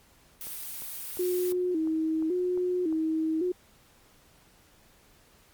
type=noise; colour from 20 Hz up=blue; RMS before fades=-38 dBFS; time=0.41-1.52 s; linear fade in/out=0 ms
type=click train; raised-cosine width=1 ms; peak=-33 dBFS; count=8; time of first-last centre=0.47-2.926 s; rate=2.85 Hz
type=tone with vibrato; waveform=sine; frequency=339 Hz; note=E4; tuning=49 cents sharp; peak=-25 dBFS; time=1.19-3.52 s; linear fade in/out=5 ms; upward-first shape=square; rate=0.9 Hz; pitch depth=110 cents each way
effects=pink hiss -60 dBFS RMS until 5.53 s + Opus 48 kbps